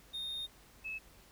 triangle / sine tone pair in turn, 3682 / 2596 Hz, A#7 / E7, -22 / -27 cents, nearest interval tritone, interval 605 cents, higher first, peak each -36 / -38 dBFS, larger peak first, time 0.13-0.47 / 0.84-0.99 s, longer first, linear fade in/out 20 ms, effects added 50 Hz sine -63 dBFS peak until 1.31 s + pink hiss -61 dBFS RMS until 1.31 s

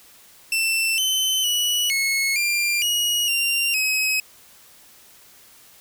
sawtooth tone with pitch steps, 2677 / 3056 / 2940 / 2183 / 2385 / 2895 / 2774 / 2548 Hz, E7 / G7 / F#7 / C#7 / D7 / F#7 / F7 / D#7, +26 / -45 / -12 / -27 / +26 / -38 / -12 / +41 cents, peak -16 dBFS, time 0.52-4.2 s, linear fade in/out 2 ms, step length 460 ms, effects white hiss -50 dBFS RMS until 5.8 s

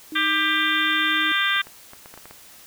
sine tone, 311.1 Hz, D#4, in tune, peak -30 dBFS, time 0.12-1.32 s, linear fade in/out 2 ms
harmonic tone, 396.3 Hz, G4, 19 cents sharp, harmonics 3 / 4 / 5 / 6 / 7 / 8 / 9, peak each -27 / -23 / -26 / -29 / -32 / -28 / -26 dBFS, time 0.15-1.62 s, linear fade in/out 10 ms
clicks, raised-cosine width 0.5 ms, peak -26 dBFS, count 8, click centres 1.564 / 1.67 / 1.934 / 2.059 / 2.14 / 2.176 / 2.256 / 2.31 s
effects white hiss -47 dBFS RMS until 2.66 s

